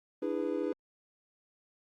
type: chord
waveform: triangle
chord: E dominant seventh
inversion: third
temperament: just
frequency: 296.7 / 329.6 / 412 / 494.4 Hz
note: D4 / E4 / G#4 / B4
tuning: +18 / 0 / -14 / +2 cents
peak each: -34 dBFS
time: 0.22-0.73 s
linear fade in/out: 5 ms
effects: Opus 32 kbps